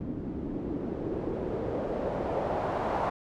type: noise with low-pass filter sweep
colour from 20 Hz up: white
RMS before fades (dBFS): -32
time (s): 0-3.1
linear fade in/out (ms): 10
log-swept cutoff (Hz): 240 to 850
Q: 2.1
effects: none